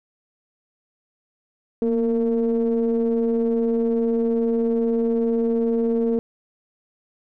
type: ring-modulated tone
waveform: triangle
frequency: 112.4 Hz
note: A2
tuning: 37 cents sharp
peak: -13 dBFS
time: 1.82-6.19 s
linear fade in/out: 0 ms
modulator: 346 Hz
effects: none